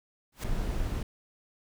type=noise with exponential growth; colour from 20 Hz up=pink; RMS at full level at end=-34 dBFS; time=0.32-0.44 s; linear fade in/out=5 ms; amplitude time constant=25 ms
type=noise; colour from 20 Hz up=brown; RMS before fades=-30 dBFS; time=0.44-1.03 s; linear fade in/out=5 ms
effects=none